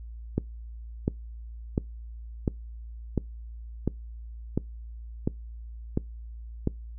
click train, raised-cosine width 3 ms, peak -11 dBFS, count 10, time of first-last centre 0.38-6.674 s, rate 1.43 Hz, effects noise-tail reverb RT60 0.2 s tail -24 dB re dry + added 57 Hz sine -38 dBFS peak until 6.98 s

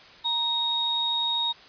sine tone pair together, 937 / 3748 Hz, A#5 / A#7, +9 / +9 cents, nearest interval 2 octaves, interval 2400 cents, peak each -31 / -24 dBFS, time 0.24-1.53 s, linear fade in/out 20 ms, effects white hiss -49 dBFS RMS until 1.68 s + resampled to 11025 Hz

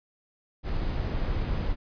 brown noise, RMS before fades -28 dBFS, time 0.63-1.76 s, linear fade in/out 50 ms, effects resampled to 11025 Hz

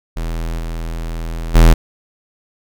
square tone with level steps, 41.2 Hz, E1, in tune, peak -20 / -22 / -5 dBFS, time 0.16-1.74 s, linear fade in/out 10 ms, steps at 0.58 / 1.54 s, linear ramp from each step 20 ms, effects none

